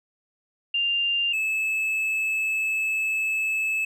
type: tone pair in turn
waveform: sine / triangle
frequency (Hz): 2794 / 2606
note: F7 / E7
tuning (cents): 0 / -20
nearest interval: minor second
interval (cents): 120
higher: first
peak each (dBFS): -21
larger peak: neither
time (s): 0.74-1.33 / 1.33-3.85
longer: second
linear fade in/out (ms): 5
effects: none